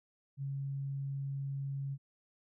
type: tone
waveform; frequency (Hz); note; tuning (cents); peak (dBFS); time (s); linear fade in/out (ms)
sine; 138; C#3; -7; -35; 0.37-1.98; 50
effects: none